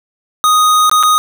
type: tone with dropouts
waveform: square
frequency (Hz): 1244.5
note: D#6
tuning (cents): 0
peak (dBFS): -8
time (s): 0.44-1.18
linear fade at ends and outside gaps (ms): 0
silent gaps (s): 0.896-0.914 / 1.028-1.034
effects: none